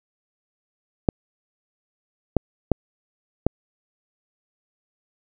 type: clicks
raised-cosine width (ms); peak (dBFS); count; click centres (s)
2; -3; 4; 1.088 / 2.367 / 2.717 / 3.466
effects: none